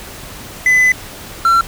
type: tone pair in turn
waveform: triangle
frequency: 2009 / 1356.5 Hz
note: B6 / E6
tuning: +29 / +49 cents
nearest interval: perfect fifth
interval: 680 cents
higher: first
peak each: -6 dBFS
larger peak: neither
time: 0.66-0.92 / 1.45-1.61 s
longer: first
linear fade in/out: 2 ms
effects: pink hiss -32 dBFS RMS until 1.67 s